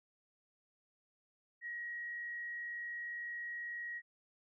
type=tone with frequency modulation; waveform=sine; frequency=1899 Hz; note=A#6; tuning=32 cents sharp; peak=-40 dBFS; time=1.61-4.02 s; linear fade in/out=50 ms; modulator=64.3 Hz; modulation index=0.3; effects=none